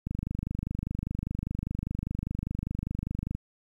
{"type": "click train", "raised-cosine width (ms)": 5, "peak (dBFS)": -19, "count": 83, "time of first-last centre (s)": [0.07, 3.35], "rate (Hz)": 25, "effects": ["10-bit"]}